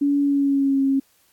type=tone with pitch glide; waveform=sine; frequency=284.2 to 271.5 Hz; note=C#4 to C#4; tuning=+43 to -36 cents; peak=-16 dBFS; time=0.01-1 s; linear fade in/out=10 ms; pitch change=-79 cents; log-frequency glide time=0.21-0.82 s; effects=white hiss -61 dBFS RMS until 1.32 s + AAC 64 kbps